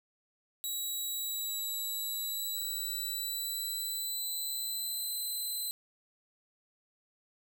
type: tone with pitch glide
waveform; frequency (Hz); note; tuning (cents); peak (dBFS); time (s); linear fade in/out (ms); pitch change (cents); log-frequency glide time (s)
10% pulse; 3882 to 4040; B7 to B7; -31 to +39; -27; 0.64-5.71; 0; +70; 1.08-5.13
effects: none